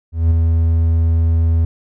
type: tone with ADSR envelope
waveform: triangle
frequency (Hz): 82.2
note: E2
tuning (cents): -4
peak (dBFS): -6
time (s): 0.12-1.65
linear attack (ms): 190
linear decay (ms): 6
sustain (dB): -3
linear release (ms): 3
effects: none